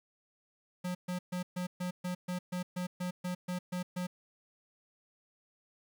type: tone bursts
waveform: square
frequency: 180 Hz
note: F#3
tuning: 47 cents flat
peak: -34 dBFS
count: 14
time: 0.84-4.07 s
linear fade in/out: 10 ms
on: 110 ms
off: 130 ms
effects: 11-bit